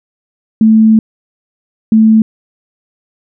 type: tone bursts at uneven times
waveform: sine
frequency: 220 Hz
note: A3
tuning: in tune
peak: -3 dBFS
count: 2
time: 0.61-0.99 / 1.92-2.22 s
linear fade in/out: 2 ms
effects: none